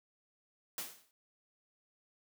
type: noise with exponential decay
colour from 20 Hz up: white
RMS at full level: -37 dBFS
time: 0.78-1.11 s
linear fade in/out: 1 ms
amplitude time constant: 70 ms
effects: high-pass 150 Hz 12 dB/octave